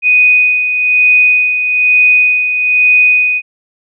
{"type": "tone with tremolo", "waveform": "sine", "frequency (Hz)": 2489, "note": "D#7", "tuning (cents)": 0, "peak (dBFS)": -4, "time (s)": [0.02, 3.42], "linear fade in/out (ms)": 50, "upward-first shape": "sine", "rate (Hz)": 1.1, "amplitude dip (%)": 55, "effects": []}